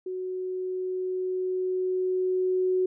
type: tone with level ramp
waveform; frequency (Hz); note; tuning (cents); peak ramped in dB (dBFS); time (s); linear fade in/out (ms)
sine; 370; F#4; 0; -30 to -21; 0.06-2.86; 5
effects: none